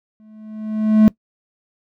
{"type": "tone with exponential growth", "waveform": "triangle", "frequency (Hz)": 216, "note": "A3", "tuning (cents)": -32, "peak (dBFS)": -3, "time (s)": [0.2, 1.08], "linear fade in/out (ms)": 0, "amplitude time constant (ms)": 190, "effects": ["noise-tail reverb RT60 0.1 s tail -21 dB re dry"]}